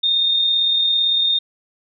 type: tone with amplitude modulation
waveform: sine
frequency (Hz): 3661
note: A#7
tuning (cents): -32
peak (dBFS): -13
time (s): 0.03-1.39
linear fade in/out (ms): 10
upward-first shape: sine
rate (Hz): 37.8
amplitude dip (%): 30
effects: none